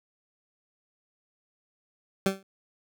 20% pulse tone with exponential decay, 193.4 Hz, G3, 23 cents flat, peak -14 dBFS, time 2.26-2.43 s, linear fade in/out 2 ms, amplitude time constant 35 ms, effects none

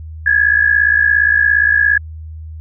sine tone pair together, 1652.7 / 1710 Hz, G#6 / A6, -9 / -50 cents, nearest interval minor second, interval 59 cents, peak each -12 dBFS, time 0.26-1.98 s, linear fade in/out 5 ms, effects added 79 Hz sine -27 dBFS peak until 2.6 s

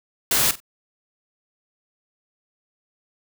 white noise with echo, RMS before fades -19 dBFS, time 0.31-0.51 s, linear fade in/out 2 ms, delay 46 ms, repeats 2, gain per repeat -15 dB, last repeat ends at 0.602 s, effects none

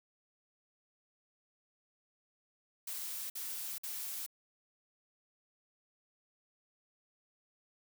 blue noise bursts, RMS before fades -41 dBFS, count 3, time 2.87-4.264 s, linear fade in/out 5 ms, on 430 ms, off 52 ms, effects none

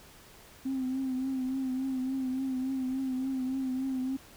sine tone with vibrato, 261.6 Hz, C4, in tune, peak -28 dBFS, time 0.65-4.17 s, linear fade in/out 10 ms, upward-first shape triangle, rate 3.5 Hz, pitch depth 51 cents each way, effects tanh soft clip ceiling -25 dBFS + pink hiss -54 dBFS RMS until 4.36 s

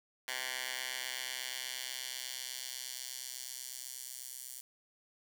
10% pulse tone with high-pass filter sweep, 128.2 Hz, C3, 35 cents flat, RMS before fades -42 dBFS, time 0.28-4.61 s, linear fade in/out 2 ms, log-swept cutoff 1700 to 8400 Hz, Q 0.94, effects none

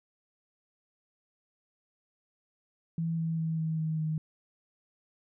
sine tone with pitch steps, 164.81 / 163.11 / 161.42 / 159.75 / 158.1 / 156.46 Hz, E3 / E3 / E3 / D#3 / D#3 / D#3, 0 / -18 / -36 / +46 / +28 / +10 cents, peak -28 dBFS, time 2.98-4.18 s, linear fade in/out 2 ms, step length 200 ms, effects none

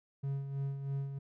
triangle tone with tremolo, 138.2 Hz, C#3, 5 cents flat, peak -30 dBFS, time 0.23-1.19 s, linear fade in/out 10 ms, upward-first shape sine, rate 3.1 Hz, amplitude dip 55%, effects none

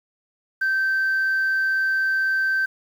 sine tone, 1554 Hz, G6, 16 cents flat, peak -17 dBFS, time 0.61-2.66 s, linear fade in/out 10 ms, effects tanh soft clip ceiling -16 dBFS + 8-bit

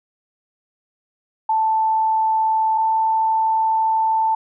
sine tone pair in turn, 881 / 886.1 Hz, A5 / A5, +2 / +12 cents, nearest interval unison, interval 10 cents, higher second, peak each -15 dBFS, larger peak neither, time 1.49-2.78 / 2.78-4.35 s, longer second, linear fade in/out 5 ms, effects none

